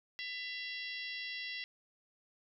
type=harmonic tone with a mistuned harmonic; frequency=666 Hz; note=E5; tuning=18 cents sharp; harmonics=3 / 4 / 5 / 6 / 7 / 8; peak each=-43 / -45 / -47 / -49 / -50 / -51 dBFS; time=0.19-1.64 s; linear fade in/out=0 ms; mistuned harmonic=4; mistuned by=+56 cents; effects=none